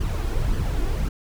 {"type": "noise with flanger", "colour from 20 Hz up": "brown", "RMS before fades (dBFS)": -23, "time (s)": [0, 1.09], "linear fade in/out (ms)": 10, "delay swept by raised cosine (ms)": [0.64, 2.84], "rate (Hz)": 1.8, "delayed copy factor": 0.55, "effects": []}